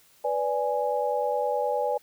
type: chord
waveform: sine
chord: G# diminished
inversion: first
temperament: equal with one note detuned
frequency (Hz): 493.9 / 583.6 / 830.6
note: B4 / D5 / G#5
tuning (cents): 0 / -11 / 0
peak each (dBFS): -28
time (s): 0.24-1.98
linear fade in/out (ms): 10
effects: white hiss -59 dBFS RMS until 2.02 s